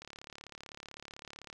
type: click train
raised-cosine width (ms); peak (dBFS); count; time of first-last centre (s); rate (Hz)
0.2; -29; 55; 0.02-1.528; 35.8
effects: none